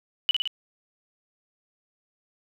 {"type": "tone with echo", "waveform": "sine", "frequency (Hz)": 2970, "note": "F#7", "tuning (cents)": 6, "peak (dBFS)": -17, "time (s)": [0.29, 0.31], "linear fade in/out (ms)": 0, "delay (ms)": 55, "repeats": 3, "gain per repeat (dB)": -3, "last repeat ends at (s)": 0.475, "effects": []}